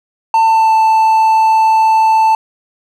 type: tone with pitch glide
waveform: triangle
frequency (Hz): 896 to 883.2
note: A5 to A5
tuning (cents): +31 to +6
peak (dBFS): -5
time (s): 0.34-2.35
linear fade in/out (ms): 2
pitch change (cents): -25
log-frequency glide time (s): 0.44-0.74
effects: none